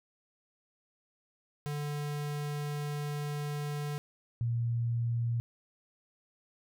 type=tone pair in turn; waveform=square / sine; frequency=146.83 / 117.55 Hz; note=D3 / A#2; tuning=0 / +15 cents; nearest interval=major third; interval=385 cents; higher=first; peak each=-34 / -28 dBFS; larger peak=second; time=1.66-3.98 / 4.41-5.4 s; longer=first; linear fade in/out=0 ms; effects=none